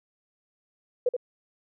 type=tone with echo; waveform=sine; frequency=493.9 Hz; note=B4; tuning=in tune; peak=-19 dBFS; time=1.06-1.09 s; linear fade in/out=5 ms; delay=76 ms; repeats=1; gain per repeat=-6 dB; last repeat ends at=1.166 s; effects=none